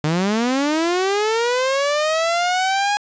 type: linear sweep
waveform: sawtooth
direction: up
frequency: 146.83 to 830.6 Hz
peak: -13 dBFS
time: 0.04-2.97 s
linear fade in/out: 0 ms
effects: resampled to 16000 Hz + 7-bit